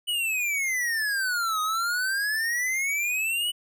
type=exponential two-way sweep; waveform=square; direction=down then up; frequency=2978 to 1244.5 to 2978 Hz; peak=-25 dBFS; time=0.07-3.52 s; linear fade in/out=20 ms; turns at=1.61 s; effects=none